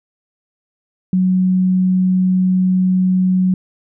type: tone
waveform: sine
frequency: 185 Hz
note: F#3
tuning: in tune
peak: -11 dBFS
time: 1.13-3.54 s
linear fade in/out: 2 ms
effects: none